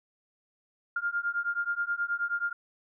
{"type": "beating tone pair", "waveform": "sine", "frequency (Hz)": [1400, 1409.4], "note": ["F6", "F6"], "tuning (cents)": [4, 15], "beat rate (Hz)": 9.4, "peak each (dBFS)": -31, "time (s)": [0.96, 2.53], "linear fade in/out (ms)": 5, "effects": []}